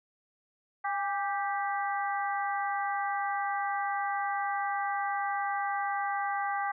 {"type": "harmonic tone with a mistuned harmonic", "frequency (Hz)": 392, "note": "G4", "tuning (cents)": 0, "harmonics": [2, 3, 4, 5], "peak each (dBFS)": [-31, -35, -37, -39], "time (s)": [0.84, 6.72], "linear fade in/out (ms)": 10, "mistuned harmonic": 2, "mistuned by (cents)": 49, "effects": []}